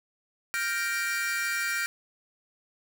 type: chord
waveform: 45% pulse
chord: G minor seventh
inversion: third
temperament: equal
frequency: 1396.9 / 1568 / 1864.7 / 2349 Hz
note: F6 / G6 / Bb6 / D7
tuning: 0 / 0 / 0 / 0 cents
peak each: -33 dBFS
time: 0.54-1.86 s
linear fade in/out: 0 ms
effects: none